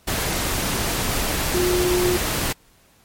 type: tone in noise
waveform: sine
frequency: 358.8 Hz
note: F4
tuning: 47 cents sharp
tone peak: -18 dBFS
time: 1.54-2.17 s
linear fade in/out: 10 ms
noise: pink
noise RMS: -23 dBFS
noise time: 0.07-2.53 s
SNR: +2 dB
effects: pink hiss -56 dBFS RMS until 3.04 s + MP3 64 kbps